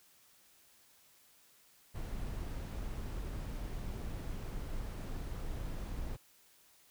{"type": "noise", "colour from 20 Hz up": "brown", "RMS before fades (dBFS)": -40, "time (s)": [1.94, 6.17], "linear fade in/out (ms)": 20, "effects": ["white hiss -65 dBFS RMS until 6.9 s"]}